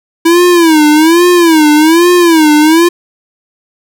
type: tone with vibrato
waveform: square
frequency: 326.5 Hz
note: E4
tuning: 17 cents flat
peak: -4 dBFS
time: 0.25-2.89 s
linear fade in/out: 10 ms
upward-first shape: sine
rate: 1.2 Hz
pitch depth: 150 cents each way
effects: none